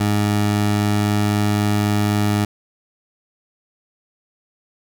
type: tone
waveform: 20% pulse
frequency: 103.83 Hz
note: G#2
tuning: in tune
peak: -11 dBFS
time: 0-2.45 s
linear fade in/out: 5 ms
effects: none